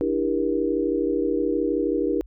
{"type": "chord", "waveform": "sine", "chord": "E half-diminished seventh", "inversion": "third", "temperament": "just", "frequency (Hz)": [296.7, 329.6, 395.6, 474.7], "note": ["D4", "E4", "G4", "Bb4"], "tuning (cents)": [18, 0, 16, 31], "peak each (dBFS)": -26, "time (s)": [0.01, 2.21], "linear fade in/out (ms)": 0, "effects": ["added 50 Hz sine -43 dBFS peak until 2.26 s"]}